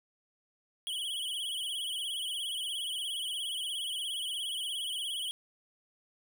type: tone with vibrato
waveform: square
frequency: 3135 Hz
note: G7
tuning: 1 cent flat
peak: -34 dBFS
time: 0.87-5.31 s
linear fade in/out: 0 ms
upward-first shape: sine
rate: 17 Hz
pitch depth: 110 cents each way
effects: none